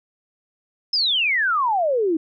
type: exponential sweep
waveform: sine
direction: down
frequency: 5274 to 306.4 Hz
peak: -17 dBFS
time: 0.93-2.17 s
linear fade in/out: 5 ms
effects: none